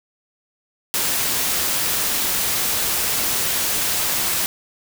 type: noise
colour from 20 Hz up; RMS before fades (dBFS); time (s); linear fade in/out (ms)
white; -21; 0.94-4.46; 0
effects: none